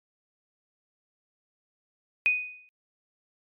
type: tone with exponential decay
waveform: sine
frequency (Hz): 2489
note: D#7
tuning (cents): 0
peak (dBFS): -17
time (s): 2.26-2.69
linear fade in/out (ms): 0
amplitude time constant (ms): 92
effects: MP3 96 kbps